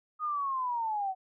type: linear sweep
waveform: sine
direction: down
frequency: 1248 to 740 Hz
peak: -29 dBFS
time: 0.19-1.15 s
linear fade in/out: 50 ms
effects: none